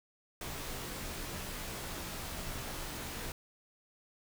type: noise with comb filter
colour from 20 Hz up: pink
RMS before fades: -41 dBFS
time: 0.41-3.32 s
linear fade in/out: 2 ms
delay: 19 ms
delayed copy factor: -0.6
effects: none